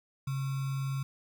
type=tone with sample-and-hold; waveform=sine; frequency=135.5 Hz; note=C#3; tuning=39 cents flat; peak=-30 dBFS; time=0.27-1.03 s; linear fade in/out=5 ms; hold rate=1225 Hz; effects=none